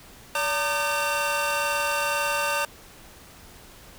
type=tone cluster; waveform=45% pulse; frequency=574 / 913 / 1210 / 1537 / 2717 Hz; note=D5 / A#5 / D#6 / G6 / F7; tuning=-40 / -36 / -49 / -35 / -48 cents; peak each=-30 dBFS; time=0.35-2.65 s; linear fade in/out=2 ms; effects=pink hiss -48 dBFS RMS until 3.98 s